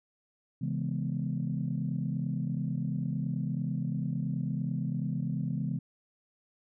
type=chord; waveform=sine; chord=C# minor seventh; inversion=none; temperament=equal with one note detuned; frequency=135.82 / 164.81 / 207.7 / 246.9 Hz; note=C#3 / E3 / G#3 / B3; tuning=-35 / 0 / 0 / 0 cents; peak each=-33 / -33 / -36 / -38 dBFS; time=0.61-5.79 s; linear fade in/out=10 ms; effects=tanh soft clip ceiling -20 dBFS